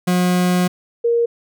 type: tone pair in turn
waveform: 40% pulse / sine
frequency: 180 / 469 Hz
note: F#3 / A#4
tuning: -47 / +11 cents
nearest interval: octave + perfect fourth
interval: 1658 cents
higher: second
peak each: -13 dBFS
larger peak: neither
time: 0.07-0.68 / 1.04-1.26 s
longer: first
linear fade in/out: 10 ms
effects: none